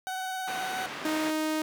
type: tone with vibrato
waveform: 30% pulse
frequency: 751 Hz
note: F#5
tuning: 26 cents sharp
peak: -29 dBFS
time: 0.07-0.86 s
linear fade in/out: 0 ms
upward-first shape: triangle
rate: 19 Hz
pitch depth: 27 cents each way
type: band-pass noise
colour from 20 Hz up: white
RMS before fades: -38 dBFS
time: 0.47-1.31 s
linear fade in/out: 10 ms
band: 180 to 2200 Hz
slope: 12 dB/octave
type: tone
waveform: sawtooth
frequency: 311.4 Hz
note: D#4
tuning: 2 cents sharp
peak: -23 dBFS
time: 1.05-1.62 s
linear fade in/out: 2 ms
effects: none